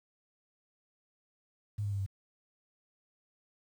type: tone with pitch steps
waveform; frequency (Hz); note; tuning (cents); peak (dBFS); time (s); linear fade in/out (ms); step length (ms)
sine; 103.83 / 101.58 / 99.37 / 97.21; G#2 / G#2 / G2 / G2; 0 / -38 / +24 / -14; -31; 1.78-2.064; 10; 71
effects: 10-bit